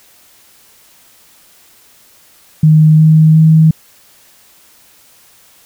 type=tone with pitch steps; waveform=sine; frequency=155.56 / 157.19 / 158.83 Hz; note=D#3 / D#3 / D#3; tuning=0 / +18 / +36 cents; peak=-3 dBFS; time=2.63-3.71 s; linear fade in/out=5 ms; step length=360 ms; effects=white hiss -46 dBFS RMS until 5.65 s